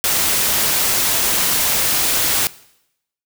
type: noise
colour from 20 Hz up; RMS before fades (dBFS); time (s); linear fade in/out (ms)
white; -17; 0.04-2.47; 0
effects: noise-tail reverb RT60 0.8 s tail -20 dB re dry